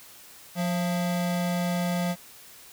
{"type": "tone pair together", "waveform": "square", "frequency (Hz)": [177.5, 680.3], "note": ["F3", "F5"], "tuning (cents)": [28, -46], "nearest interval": "octave + major seventh", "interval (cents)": 2326, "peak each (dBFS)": [-26, -34], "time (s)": [0.55, 2.16], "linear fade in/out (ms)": 50, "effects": ["white hiss -49 dBFS RMS until 2.72 s"]}